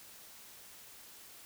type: silence
effects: white hiss -54 dBFS RMS until 1.45 s